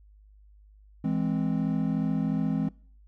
triangle chord, E augmented, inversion none, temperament equal, 164.81 / 207.7 / 261.6 Hz, E3 / G#3 / B#3, 0 / 0 / 0 cents, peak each -27 dBFS, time 1.04-2.69 s, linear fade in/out 5 ms, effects noise-tail reverb RT60 0.5 s tail -23 dB re dry + added 51 Hz sine -52 dBFS peak until 3.07 s

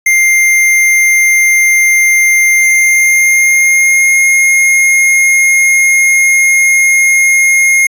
square tone with pitch glide, 2100 to 2139 Hz, C7 to C7, +6 to +38 cents, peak -6 dBFS, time 0.06-7.87 s, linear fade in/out 5 ms, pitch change +32 cents, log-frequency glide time 2.57-4.16 s, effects resampled to 32000 Hz

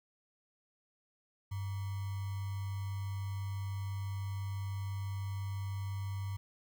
sine tone with sample-and-hold, 98 Hz, G2, in tune, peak -35 dBFS, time 1.51-6.37 s, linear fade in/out 10 ms, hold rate 1050 Hz, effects none

